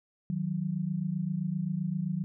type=tone pair together; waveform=sine; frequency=157.32 / 185 Hz; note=D#3 / F#3; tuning=+19 / 0 cents; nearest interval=minor third; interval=281 cents; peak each=-32 / -31 dBFS; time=0.3-2.24 s; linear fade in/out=0 ms; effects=none